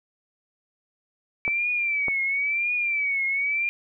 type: tone with vibrato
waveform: sine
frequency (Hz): 2300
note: D7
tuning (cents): -37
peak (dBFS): -22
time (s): 1.45-3.69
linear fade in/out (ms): 0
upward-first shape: triangle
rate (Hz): 0.97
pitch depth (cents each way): 120
type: clicks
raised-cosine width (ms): 1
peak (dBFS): -17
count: 2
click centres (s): 1.479 / 2.083
effects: none